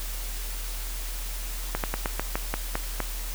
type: slowing click train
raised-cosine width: 0.5 ms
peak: -11 dBFS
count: 9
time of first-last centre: 1.75-3.003 s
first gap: 88 ms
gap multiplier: 1.16
effects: added 40 Hz sine -31 dBFS peak until 3.34 s + white hiss -38 dBFS RMS until 3.34 s